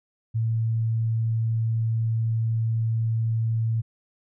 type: tone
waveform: sine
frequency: 113 Hz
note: A2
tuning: 47 cents sharp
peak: -21 dBFS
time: 0.34-3.82 s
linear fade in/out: 20 ms
effects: none